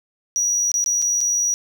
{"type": "tone with dropouts", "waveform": "triangle", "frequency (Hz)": 5800, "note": "F#8", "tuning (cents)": -35, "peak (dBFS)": -16, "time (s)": [0.36, 1.54], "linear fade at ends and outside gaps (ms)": 0, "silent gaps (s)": [[0.717, 0.741], [0.841, 0.861], [1.018, 1.023], [1.206, 1.212]], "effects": []}